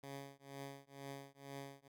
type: tone with tremolo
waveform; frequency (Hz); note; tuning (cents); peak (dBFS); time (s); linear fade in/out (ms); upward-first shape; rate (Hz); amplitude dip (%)
10% pulse; 138.59; C#3; 0; -37; 0.03-1.88; 5; triangle; 2.1; 100
effects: none